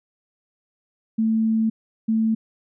sine tone bursts at uneven times, 222.1 Hz, A3, 16 cents sharp, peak -17 dBFS, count 2, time 1.18-1.7 / 2.08-2.35 s, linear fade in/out 10 ms, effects none

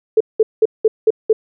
sine tone bursts, 438.8 Hz, A4, 5 cents flat, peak -7 dBFS, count 6, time 0.17-1.33 s, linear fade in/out 5 ms, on 35 ms, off 190 ms, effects none

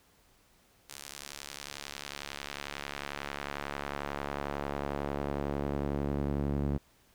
sawtooth tone with band-pass filter sweep, 71.1 Hz, C#2, 45 cents sharp, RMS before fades -36 dBFS, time 0.89-6.78 s, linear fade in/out 10 ms, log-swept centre 8600 to 210 Hz, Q 0.73, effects pink hiss -65 dBFS RMS until 7.14 s

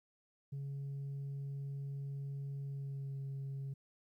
sine tone with pitch glide, 139.1 to 136.87 Hz, C#3 to C#3, +6 to -22 cents, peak -37 dBFS, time 0.52-3.74 s, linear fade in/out 10 ms, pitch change -28 cents, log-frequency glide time 2.63-3.19 s, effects tanh soft clip ceiling -38 dBFS + 13-bit

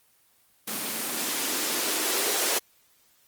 violet noise with band-pass filter sweep, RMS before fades -28 dBFS, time 0.67-2.59 s, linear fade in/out 10 ms, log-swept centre 210 to 420 Hz, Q 3.1, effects white hiss -63 dBFS RMS until 3.27 s + Opus 24 kbps

